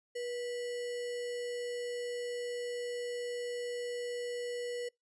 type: tone with sample-and-hold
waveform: sine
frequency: 484.4 Hz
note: B4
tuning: 34 cents flat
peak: -35 dBFS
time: 0.15-4.89 s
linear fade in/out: 10 ms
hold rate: 2450 Hz
effects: noise-tail reverb RT60 0.2 s tail -26 dB re dry + resampled to 22050 Hz